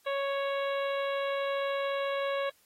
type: harmonic tone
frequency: 554.4 Hz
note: C#5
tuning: in tune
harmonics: 1 / 2 / 3 / 4 / 5 / 6 / 7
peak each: -30 / -36 / -40 / -42 / -44 / -46 / -47 dBFS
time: 0.06-2.5 s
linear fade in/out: 10 ms
effects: white hiss -66 dBFS RMS until 2.65 s + AAC 48 kbps